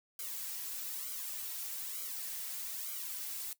blue noise with flanger, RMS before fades -41 dBFS, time 0.19-3.53 s, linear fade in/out 2 ms, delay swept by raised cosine 1.1 to 3.4 ms, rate 1.1 Hz, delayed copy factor -0.95, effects noise-tail reverb RT60 0.1 s tail -17 dB re dry

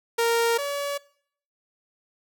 sawtooth tone pair in turn, 464.4 / 568.9 Hz, A#4 / C#5, -7 / +45 cents, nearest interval major third, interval 352 cents, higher second, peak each -16 / -23 dBFS, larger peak first, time 0.18-0.58 / 0.58-0.98 s, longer neither, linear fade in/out 10 ms, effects noise-tail reverb RT60 0.6 s tail -21 dB re dry

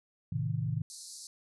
sine chord, A diminished, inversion none, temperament just, 110 / 132 / 158.4 Hz, A2 / C3 / Eb3, 0 / +16 / +31 cents, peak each -34 dBFS, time 0.32-0.82 s, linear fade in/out 5 ms
pink band-pass noise, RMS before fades -47 dBFS, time 0.9-1.27 s, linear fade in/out 0 ms, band 4100 to 11000 Hz, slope 96 dB/octave
effects none

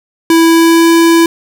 square tone with pitch glide, 329.6 to 332.9 Hz, E4 to E4, 0 to +17 cents, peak -5 dBFS, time 0.3-1.26 s, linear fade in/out 2 ms, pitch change +17 cents, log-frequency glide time 0.43-0.91 s, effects none

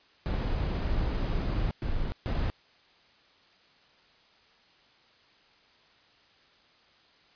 brown noise bursts at uneven times, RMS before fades -29 dBFS, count 3, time 0.26-1.71 / 1.82-2.12 / 2.26-2.5 s, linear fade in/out 0 ms, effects white hiss -61 dBFS RMS until 7.35 s + resampled to 11025 Hz

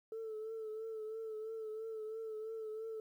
sine tone with vibrato, 440 Hz, A4, in tune, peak -39 dBFS, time 0.12-3 s, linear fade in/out 2 ms, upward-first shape triangle, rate 3 Hz, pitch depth 45 cents each way, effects tanh soft clip ceiling -38 dBFS + 12-bit

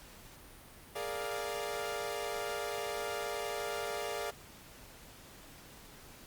sawtooth chord, Bb dominant seventh, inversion third, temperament equal, 415.3 / 466.2 / 587.3 / 698.5 Hz, Ab4 / Bb4 / D5 / F5, 0 / 0 / 0 / 0 cents, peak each -37 / -38 / -37 / -38 dBFS, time 0.95-4.31 s, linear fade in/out 10 ms, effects pink hiss -54 dBFS RMS until 6.26 s + Opus 48 kbps

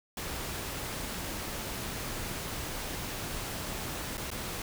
pink noise with dropouts, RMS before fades -37 dBFS, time 0.17-4.62 s, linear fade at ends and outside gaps 2 ms, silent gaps 4.172-4.178 / 4.304-4.314 s, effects none

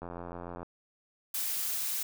click train, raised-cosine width 1 ms, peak -27 dBFS, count 54, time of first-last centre 0.02-0.63 s, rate 86.9 Hz
blue noise, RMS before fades -33 dBFS, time 1.34-2.03 s, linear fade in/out 5 ms
effects none

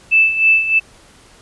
sine tone with tremolo, 2637 Hz, E7, in tune, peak -7 dBFS, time 0.11-0.8 s, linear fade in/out 20 ms, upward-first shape sine, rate 3.2 Hz, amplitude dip 70%, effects pink hiss -46 dBFS RMS until 1.41 s + resampled to 24000 Hz

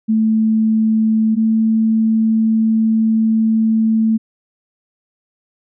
sine tone pair in turn, 220 / 221.8 Hz, A3 / A3, 0 / +14 cents, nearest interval unison, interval 14 cents, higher second, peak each -11 dBFS, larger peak neither, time 0.08-1.36 / 1.36-4.18 s, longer second, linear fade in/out 20 ms, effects none

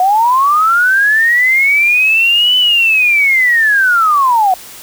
sine linear two-way sweep, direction up then down, 718 to 3019 to 718 Hz, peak -7 dBFS, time 0-4.54 s, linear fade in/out 2 ms, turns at 2.57 s, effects white hiss -33 dBFS RMS until 4.82 s

